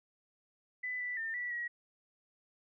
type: tone with pitch steps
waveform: sine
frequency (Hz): 1999 / 1976 / 1805 / 1956 / 1910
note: B6 / B6 / A6 / B6 / A#6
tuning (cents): +20 / 0 / +44 / -17 / +42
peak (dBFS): -35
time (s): 0.83-1.68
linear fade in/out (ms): 10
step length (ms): 170
effects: none